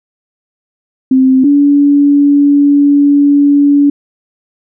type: tone pair in turn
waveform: sine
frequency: 261.6 / 285.9 Hz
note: C4 / D4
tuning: 0 / -46 cents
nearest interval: major second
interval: 154 cents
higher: second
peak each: -4 dBFS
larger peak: neither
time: 1.11-1.44 / 1.44-3.9 s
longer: second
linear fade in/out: 5 ms
effects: none